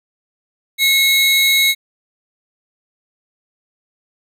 45% pulse tone pair together, 2174 / 3839 Hz, C#7 / B7, -34 / -50 cents, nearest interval minor seventh, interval 984 cents, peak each -14 dBFS, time 0.78-1.75 s, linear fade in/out 50 ms, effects none

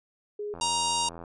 sine tone, 415.3 Hz, G#4, in tune, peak -31 dBFS, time 0.39-0.54 s, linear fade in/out 5 ms
click train, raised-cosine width 1 ms, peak -28 dBFS, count 60, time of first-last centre 0.54-1.238 s, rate 84.5 Hz
harmonic tone, 938 Hz, A#5, 11 cents sharp, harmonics 1 / 3 / 4 / 5 / 6 / 7 / 8 / 9 / 10, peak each -28 / -33 / -34 / -35 / -36 / -36 / -37 / -38 / -38 dBFS, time 0.61-1.09 s, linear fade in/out 5 ms
effects none

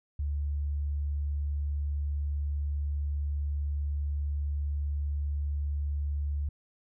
sine tone, 72.4 Hz, D2, 24 cents flat, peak -28 dBFS, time 0.19-6.49 s, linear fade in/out 5 ms, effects none

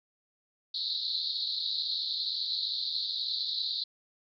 white band-pass noise, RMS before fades -33 dBFS, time 0.74-3.84 s, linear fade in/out 5 ms, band 3800 to 4400 Hz, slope 96 dB/octave, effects none

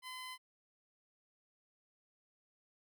15% pulse tone, 1021 Hz, C6, 43 cents flat, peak -38 dBFS, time 0.02-0.38 s, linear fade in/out 50 ms, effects none

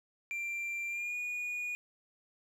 triangle tone with pitch glide, 2365 to 2451 Hz, D7 to D#7, +12 to -27 cents, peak -33 dBFS, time 0.31-1.75 s, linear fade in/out 0 ms, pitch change +61 cents, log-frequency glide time 0.87-1.16 s, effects none

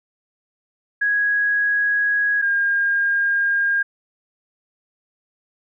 sine tone pair in turn, 1659 / 1614.6 Hz, G#6 / G#6, -2 / -49 cents, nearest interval unison, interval 47 cents, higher first, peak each -16 dBFS, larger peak neither, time 1.01-2.42 / 2.42-3.83 s, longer neither, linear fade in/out 10 ms, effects none

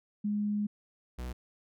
sine / 45% pulse tone pair in turn, 207.7 / 61.75 Hz, G#3 / B1, 0 / 0 cents, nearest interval octave + major sixth, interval 2100 cents, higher first, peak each -28 / -36 dBFS, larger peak first, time 0.24-0.67 / 1.18-1.33 s, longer first, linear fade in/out 10 ms, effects none

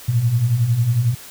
sine beating tone pair, 110 / 121 Hz, A2 / B2, 0 / -35 cents, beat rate 11 Hz, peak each -22 / -15 dBFS, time 0.08-1.15 s, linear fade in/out 10 ms, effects white hiss -39 dBFS RMS until 1.3 s

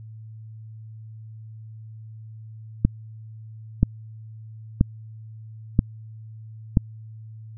click train, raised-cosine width 5 ms, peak -3 dBFS, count 5, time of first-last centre 2.85-6.772 s, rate 1.02 Hz, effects added 110 Hz sine -38 dBFS peak until 7.57 s

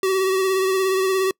square tone with vibrato, 380 Hz, F#4, 46 cents sharp, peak -18 dBFS, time 0.03-1.31 s, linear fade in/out 2 ms, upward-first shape triangle, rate 17 Hz, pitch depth 36 cents each way, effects noise-tail reverb RT60 0.1 s tail -26 dB re dry

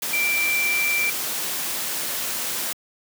sine tone in noise, 2349 Hz, D7, in tune, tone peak -20 dBFS, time 0.13-1.1 s, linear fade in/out 5 ms, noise white, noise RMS -27 dBFS, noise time 0.02-2.73 s, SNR +4 dB, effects high-pass 150 Hz 12 dB/octave

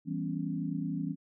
sine chord, C# half-diminished seventh, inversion first, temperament equal with one note detuned, 164.81 / 196 / 248.9 / 277.2 Hz, E3 / G3 / B3 / C#4, 0 / 0 / +14 / 0 cents, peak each -35 / -38 / -39 / -36 dBFS, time 0.05-1.16 s, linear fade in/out 50 ms, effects none

